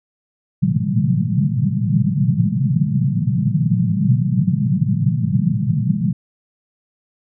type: band-pass noise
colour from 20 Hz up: pink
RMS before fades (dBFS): -17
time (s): 0.62-6.13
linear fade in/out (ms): 5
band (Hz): 110 to 210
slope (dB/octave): 96
effects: none